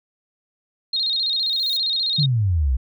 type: tone with vibrato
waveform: sine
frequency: 3951 Hz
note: B7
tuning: in tune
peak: -19 dBFS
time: 0.93-2.26 s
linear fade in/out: 5 ms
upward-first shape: square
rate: 15 Hz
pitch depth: 100 cents each way
type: noise with exponential growth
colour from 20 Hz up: violet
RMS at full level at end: -34 dBFS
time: 1.21-1.77 s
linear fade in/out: 2 ms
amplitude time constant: 120 ms
type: exponential sweep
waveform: sine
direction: down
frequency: 156.1 to 59.5 Hz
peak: -16 dBFS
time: 2.18-2.77 s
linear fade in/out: 10 ms
effects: none